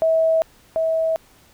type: tone pair in turn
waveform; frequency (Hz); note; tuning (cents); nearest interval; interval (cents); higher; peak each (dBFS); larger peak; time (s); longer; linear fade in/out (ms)
sine; 647 / 647; E5 / E5; -32 / -32; unison; 0; neither; -14 / -17; first; 0.02-0.42 / 0.76-1.16; neither; 0
effects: pink hiss -53 dBFS RMS until 1.53 s